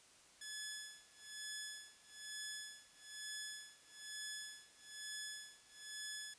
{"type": "tone with tremolo", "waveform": "10% pulse", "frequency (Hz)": 1711, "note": "A6", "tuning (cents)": -49, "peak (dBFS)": -35, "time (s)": [0.41, 6.34], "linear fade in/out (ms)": 5, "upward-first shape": "sine", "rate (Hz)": 1.1, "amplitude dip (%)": 95, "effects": ["white hiss -65 dBFS RMS until 6.38 s", "resampled to 22050 Hz"]}